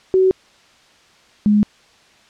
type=tone pair in turn; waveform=sine; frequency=376.3 / 208.5 Hz; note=F#4 / G#3; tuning=+29 / +7 cents; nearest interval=minor seventh; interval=1022 cents; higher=first; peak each=-10 dBFS; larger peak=neither; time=0.14-0.31 / 1.46-1.63 s; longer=neither; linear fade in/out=0 ms; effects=white hiss -51 dBFS RMS until 2.29 s + low-pass 5000 Hz 12 dB/octave